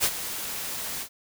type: noise with ADSR envelope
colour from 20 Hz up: white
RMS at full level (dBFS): -21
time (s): 0-1.09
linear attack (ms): 40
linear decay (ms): 59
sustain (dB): -12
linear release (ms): 80
effects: none